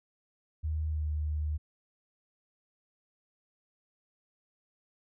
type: tone with pitch glide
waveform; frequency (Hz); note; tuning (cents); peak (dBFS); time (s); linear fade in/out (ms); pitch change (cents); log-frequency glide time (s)
sine; 77.78 to 75.92; D#2 to D#2; 0 to -42; -29; 0.63-1.58; 20; -42; 0.88-1.06
effects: none